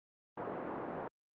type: band-pass noise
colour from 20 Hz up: pink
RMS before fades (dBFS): -41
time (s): 0.37-1.08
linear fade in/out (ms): 5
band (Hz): 300 to 1000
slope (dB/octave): 12
effects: low-pass 2000 Hz 12 dB/octave + Opus 32 kbps